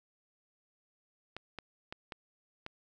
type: clicks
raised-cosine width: 0.3 ms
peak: -25 dBFS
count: 5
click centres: 1.366 / 1.587 / 1.925 / 2.122 / 2.664 s
effects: none